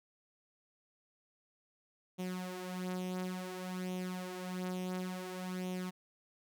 sawtooth tone with flanger, 183.2 Hz, F#3, 17 cents flat, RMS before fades -40 dBFS, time 2.18-5.91 s, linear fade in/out 20 ms, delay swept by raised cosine 0.31 to 5.81 ms, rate 0.57 Hz, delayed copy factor +0.65, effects none

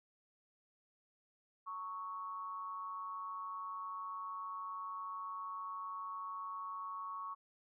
sine tone with amplitude modulation, 1108.7 Hz, C#6, in tune, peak -38 dBFS, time 1.66-7.35 s, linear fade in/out 20 ms, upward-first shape sine, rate 193 Hz, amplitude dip 65%, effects none

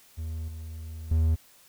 triangle tone with level steps, 80.1 Hz, E2, 49 cents flat, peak -29 / -34 / -18 dBFS, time 0.17-1.36 s, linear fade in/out 20 ms, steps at 0.48 / 1.11 s, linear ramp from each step 5 ms, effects white hiss -57 dBFS RMS until 1.68 s

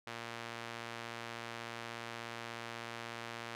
sawtooth tone with band-pass filter, 116.54 Hz, A#2, in tune, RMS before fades -45 dBFS, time 0.07-3.55 s, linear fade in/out 0 ms, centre 2100 Hz, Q 0.63, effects none

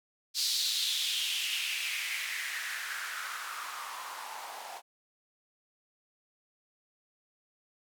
blue noise with band-pass filter sweep, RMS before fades -35 dBFS, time 0.34-4.82 s, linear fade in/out 50 ms, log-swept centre 4500 to 740 Hz, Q 3.8, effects none

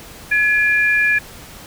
sine tone pair together, 1696 / 2394 Hz, G#6 / D7, +36 / +33 cents, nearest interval tritone, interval 597 cents, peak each -14 / -17 dBFS, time 0.31-1.19 s, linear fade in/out 10 ms, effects pink hiss -38 dBFS RMS until 1.66 s

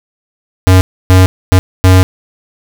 square tone bursts at uneven times, 92.9 Hz, F#2, 7 cents sharp, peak -3 dBFS, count 4, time 0.67-0.81 / 1.1-1.26 / 1.52-1.59 / 1.84-2.03 s, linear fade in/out 0 ms, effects none

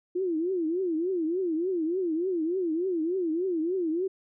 sine tone with vibrato, 345.5 Hz, F4, 19 cents flat, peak -25 dBFS, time 0.15-4.08 s, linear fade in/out 10 ms, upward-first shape triangle, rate 3.4 Hz, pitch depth 210 cents each way, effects none

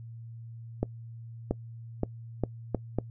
accelerating click train, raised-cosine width 2 ms, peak -13 dBFS, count 6, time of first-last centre 0.83-2.986 s, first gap 680 ms, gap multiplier 0.77, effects noise-tail reverb RT60 0.1 s tail -22 dB re dry + added 115 Hz sine -41 dBFS peak until 3.1 s

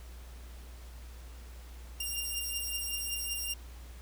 10% pulse beating tone pair, 2794 / 2799.3 Hz, F7 / F7, 0 / +3 cents, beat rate 5.3 Hz, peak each -27 / -29 dBFS, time 2-3.54 s, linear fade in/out 5 ms, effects added 60 Hz sine -45 dBFS peak until 4.01 s + pink hiss -56 dBFS RMS until 4.01 s

